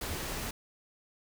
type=noise; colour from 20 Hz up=pink; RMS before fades=-37 dBFS; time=0.01-0.51 s; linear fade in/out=5 ms
type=tone with exponential decay; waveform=sine; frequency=84 Hz; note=E2; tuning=33 cents sharp; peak=-32 dBFS; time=0.1-0.21 s; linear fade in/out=5 ms; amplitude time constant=23 ms
effects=none